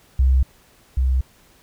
sine tone pair in turn, 65.2 / 64.71 Hz, C2 / C2, -5 / -19 cents, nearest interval unison, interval 14 cents, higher first, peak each -12 / -15 dBFS, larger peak first, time 0.19-0.43 / 0.97-1.21 s, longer neither, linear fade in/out 5 ms, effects pink hiss -54 dBFS RMS until 1.62 s

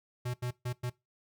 square tone bursts at uneven times, 123.47 Hz, B2, in tune, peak -33 dBFS, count 4, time 0.25-0.34 / 0.42-0.51 / 0.65-0.73 / 0.83-0.9 s, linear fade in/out 10 ms, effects noise-tail reverb RT60 0.2 s tail -20 dB re dry

